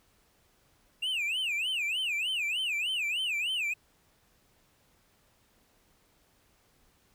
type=tone with vibrato; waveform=triangle; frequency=2686 Hz; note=E7; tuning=32 cents sharp; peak=-27 dBFS; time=1.02-3.74 s; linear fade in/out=10 ms; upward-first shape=sine; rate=3.3 Hz; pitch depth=250 cents each way; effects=pink hiss -67 dBFS RMS until 7.14 s